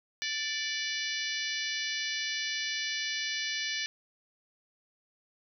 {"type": "harmonic tone with a mistuned harmonic", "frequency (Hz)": 587.3, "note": "D5", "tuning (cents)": 0, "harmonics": [3, 4, 5, 6, 7, 8, 9, 10], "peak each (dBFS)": [-37, -38, -39, -40, -40, -41, -42, -42], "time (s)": [0.22, 3.86], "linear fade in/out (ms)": 0, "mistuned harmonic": 4, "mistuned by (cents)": -23, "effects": []}